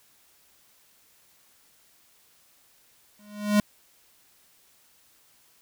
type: tone with exponential growth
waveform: square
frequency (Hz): 207.7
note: G#3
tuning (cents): 0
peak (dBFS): -16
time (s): 3.19-3.6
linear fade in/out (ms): 2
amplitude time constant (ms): 87
effects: white hiss -61 dBFS RMS until 5.61 s